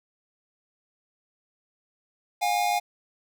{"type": "tone pair together", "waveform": "square", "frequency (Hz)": [712, 818.1], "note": ["F5", "G#5"], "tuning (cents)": [33, -26], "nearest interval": "major second", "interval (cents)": 241, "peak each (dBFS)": -26, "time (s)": [2.41, 2.8], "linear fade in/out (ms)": 20, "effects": ["10-bit"]}